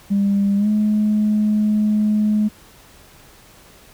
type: tone with pitch glide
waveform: sine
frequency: 200 to 211.9 Hz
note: G3 to G#3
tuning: +35 to +35 cents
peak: -13 dBFS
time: 0.1-2.49 s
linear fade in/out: 20 ms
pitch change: +100 cents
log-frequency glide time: 0.57-0.68 s
effects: tanh soft clip ceiling -10 dBFS + pink hiss -47 dBFS RMS until 3.93 s